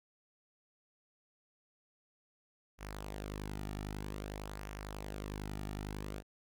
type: tone with flanger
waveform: sawtooth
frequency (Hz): 51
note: G#1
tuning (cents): -31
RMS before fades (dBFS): -43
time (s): 2.78-6.23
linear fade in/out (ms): 50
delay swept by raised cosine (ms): 0.24 to 1.94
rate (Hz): 0.52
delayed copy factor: -0.5
effects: none